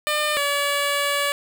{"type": "tone pair in turn", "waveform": "10% pulse", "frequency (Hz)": [601, 571], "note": ["D5", "D5"], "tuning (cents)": [40, -49], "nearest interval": "minor second", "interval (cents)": 89, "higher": "first", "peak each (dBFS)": -12, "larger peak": "neither", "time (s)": [[0.07, 0.37], [0.37, 1.32]], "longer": "second", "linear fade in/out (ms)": 0, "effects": []}